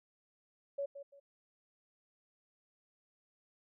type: tone with echo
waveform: sine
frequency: 561 Hz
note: C#5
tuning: 21 cents sharp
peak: -34 dBFS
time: 0.78-0.86 s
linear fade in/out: 10 ms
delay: 170 ms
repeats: 2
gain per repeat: -11 dB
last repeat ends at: 1.2 s
effects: none